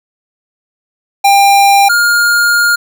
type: tone pair in turn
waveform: square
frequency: 797 / 1415.6 Hz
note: G5 / F6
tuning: +28 / +23 cents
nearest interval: minor seventh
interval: 995 cents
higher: second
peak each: -5 / -8 dBFS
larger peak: first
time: 1.24-1.89 / 1.89-2.76 s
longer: second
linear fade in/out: 10 ms
effects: none